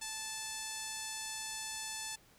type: tone with low-pass filter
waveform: 5% pulse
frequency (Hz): 876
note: A5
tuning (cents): -8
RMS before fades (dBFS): -42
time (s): 0.01-2.16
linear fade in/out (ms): 10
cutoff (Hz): 9000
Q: 1.4
effects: pink hiss -64 dBFS RMS until 2.38 s